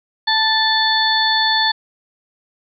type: harmonic tone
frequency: 880 Hz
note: A5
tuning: in tune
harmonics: 1 / 2 / 4 / 5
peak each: -19 / -19 / -19 / -19 dBFS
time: 0.27-1.72 s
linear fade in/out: 10 ms
effects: none